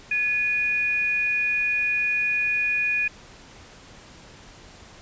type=tone pair together; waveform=sine; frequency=1700 / 2460 Hz; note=G#6 / D#7; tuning=+40 / -20 cents; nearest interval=tritone; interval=640 cents; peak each=-30 / -21 dBFS; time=0.11-3.08 s; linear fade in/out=5 ms; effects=pink hiss -47 dBFS RMS until 5.01 s + resampled to 16000 Hz